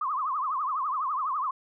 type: tone with vibrato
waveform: sine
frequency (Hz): 1132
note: C#6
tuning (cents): +36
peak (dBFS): -26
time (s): 0.01-1.51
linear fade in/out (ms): 5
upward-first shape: triangle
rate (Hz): 12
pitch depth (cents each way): 230
effects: none